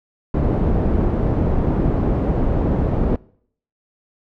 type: low-pass noise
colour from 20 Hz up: pink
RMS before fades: -18 dBFS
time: 0.34-3.16 s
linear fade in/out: 2 ms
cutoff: 510 Hz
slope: 12 dB/octave
effects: noise-tail reverb RT60 0.6 s tail -23 dB re dry